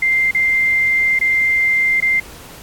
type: tone with dropouts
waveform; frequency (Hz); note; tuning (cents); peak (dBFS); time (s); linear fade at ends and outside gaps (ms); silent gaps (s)
sine; 2093; C7; 0; -12; 0.02-2.2; 5; 0.311-0.347 / 1.19-1.211 / 2.003-2.023
effects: pink hiss -38 dBFS RMS until 2.62 s + AAC 64 kbps